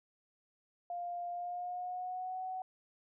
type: tone with pitch glide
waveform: sine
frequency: 701 to 747 Hz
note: F5 to F#5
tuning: +6 to +16 cents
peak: -37 dBFS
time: 0.9-2.62 s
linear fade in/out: 2 ms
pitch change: +110 cents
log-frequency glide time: 1.31-2.42 s
effects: none